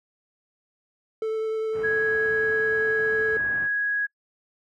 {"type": "tone with vibrato", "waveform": "triangle", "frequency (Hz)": 440, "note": "A4", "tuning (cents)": 0, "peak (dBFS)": -22, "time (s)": [1.22, 3.37], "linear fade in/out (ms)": 2, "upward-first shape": "triangle", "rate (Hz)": 10, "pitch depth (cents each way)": 11}
{"type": "low-pass noise", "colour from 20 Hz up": "pink", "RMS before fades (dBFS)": -41, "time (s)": [1.72, 3.69], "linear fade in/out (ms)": 50, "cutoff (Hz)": 1900, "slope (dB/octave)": 24}
{"type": "tone", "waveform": "sine", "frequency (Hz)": 1661.2, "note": "G#6", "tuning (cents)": 0, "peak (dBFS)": -22, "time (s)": [1.83, 4.07], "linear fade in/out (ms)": 20}
{"effects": ["noise-tail reverb RT60 0.1 s tail -26 dB re dry", "high-pass 80 Hz 12 dB/octave"]}